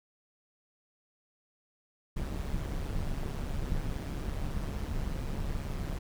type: noise with amplitude modulation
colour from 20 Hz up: brown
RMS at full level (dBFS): -31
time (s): 2.16-5.99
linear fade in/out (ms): 10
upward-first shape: sine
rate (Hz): 141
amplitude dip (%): 65
effects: none